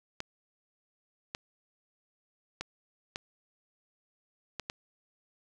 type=clicks; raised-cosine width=0.2 ms; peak=-18 dBFS; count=6; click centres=0.204 / 1.349 / 2.61 / 3.159 / 4.597 / 4.699 s; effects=none